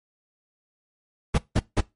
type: noise bursts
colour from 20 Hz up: brown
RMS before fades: -19 dBFS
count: 3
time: 1.34-1.809 s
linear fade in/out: 10 ms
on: 43 ms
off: 170 ms
effects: noise-tail reverb RT60 0.2 s tail -21 dB re dry + MP3 48 kbps